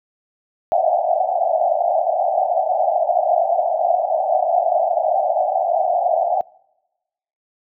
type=band-pass noise; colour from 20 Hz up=pink; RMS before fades=-18 dBFS; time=0.72-6.41 s; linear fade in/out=0 ms; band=620 to 770 Hz; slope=96 dB/octave; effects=noise-tail reverb RT60 1.0 s tail -26 dB re dry